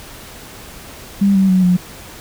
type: tone with pitch steps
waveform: sine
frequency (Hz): 198.6 / 192.06 / 185.73 / 179.61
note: G3 / G3 / F#3 / F3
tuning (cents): +23 / -35 / +7 / +49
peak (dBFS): -9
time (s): 1.21-1.77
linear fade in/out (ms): 10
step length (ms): 140
effects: pink hiss -36 dBFS RMS until 2.2 s